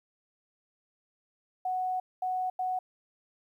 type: tone bursts at uneven times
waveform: sine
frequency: 740 Hz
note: F#5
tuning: in tune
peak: -28 dBFS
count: 3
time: 1.65-2 / 2.22-2.5 / 2.59-2.79 s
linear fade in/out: 5 ms
effects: 11-bit